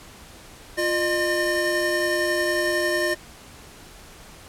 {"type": "tone cluster", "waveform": "square", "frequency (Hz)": [349.8, 608, 1813], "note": ["F4", "D#5", "A#6"], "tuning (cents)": [3, -40, -49], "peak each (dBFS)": -26, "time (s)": [0.77, 3.15], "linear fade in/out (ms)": 20, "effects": ["pink hiss -45 dBFS RMS until 4.48 s", "low-pass 12000 Hz 12 dB/octave"]}